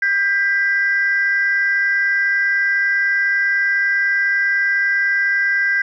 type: tone pair together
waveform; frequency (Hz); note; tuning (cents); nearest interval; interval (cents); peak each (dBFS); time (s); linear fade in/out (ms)
sine; 1592 / 1978; G6 / B6; +26 / +2; major third; 376; -15 / -18; 0.02-5.82; 5
effects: tanh soft clip ceiling -8 dBFS